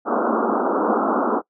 pink band-pass noise, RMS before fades -20 dBFS, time 0.05-1.42 s, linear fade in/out 50 ms, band 210 to 1400 Hz, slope 96 dB/octave, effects noise-tail reverb RT60 0.1 s tail -22 dB re dry

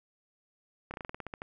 slowing click train, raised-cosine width 0.5 ms, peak -24 dBFS, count 11, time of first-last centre 0.91-1.419 s, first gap 29 ms, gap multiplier 1.12, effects none

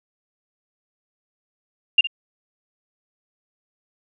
sine tone with echo, 2794 Hz, F7, in tune, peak -9 dBFS, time 1.98-2.01 s, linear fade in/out 5 ms, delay 62 ms, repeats 1, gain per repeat -14 dB, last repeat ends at 2.072 s, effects none

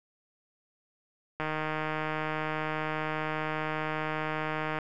click train, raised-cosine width 0.5 ms, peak -17 dBFS, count 526, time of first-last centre 1.4-4.787 s, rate 155 Hz, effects none

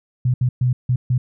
sine tone bursts at uneven times, 125.3 Hz, B2, 25 cents sharp, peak -14 dBFS, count 5, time 0.25-0.34 / 0.41-0.49 / 0.61-0.73 / 0.89-0.96 / 1.1-1.18 s, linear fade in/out 5 ms, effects none

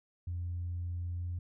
sine tone with pitch glide, 87.31 to 87.82 Hz, F2 to F2, 0 to +10 cents, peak -33 dBFS, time 0.27-1.39 s, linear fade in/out 5 ms, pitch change +10 cents, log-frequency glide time 1.16-1.26 s, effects tanh soft clip ceiling -30 dBFS

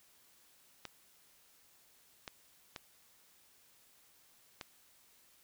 clicks, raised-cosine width 0.2 ms, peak -25 dBFS, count 4, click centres 0.853 / 2.278 / 2.762 / 4.612 s, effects white hiss -66 dBFS RMS until 5.43 s

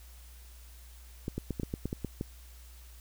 clicks, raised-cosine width 3 ms, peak -20 dBFS, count 10, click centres 1.281 / 1.38 / 1.507 / 1.598 / 1.633 / 1.739 / 1.856 / 1.929 / 2.047 / 2.211 s, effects added 60 Hz sine -49 dBFS peak until 3 s + white hiss -58 dBFS RMS until 3 s

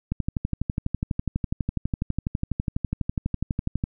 click train, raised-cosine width 5 ms, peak -12 dBFS, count 46, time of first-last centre 0.12-3.839 s, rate 12.1 Hz, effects none

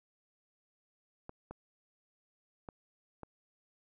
clicks, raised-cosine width 1 ms, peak -30 dBFS, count 4, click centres 1.294 / 1.51 / 2.688 / 3.233 s, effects none

